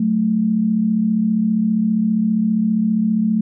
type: tone pair together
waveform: sine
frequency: 185 / 220 Hz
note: F#3 / A3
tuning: 0 / 0 cents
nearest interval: minor third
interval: 300 cents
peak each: -21 / -15 dBFS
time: 0-3.41 s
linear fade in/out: 5 ms
effects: none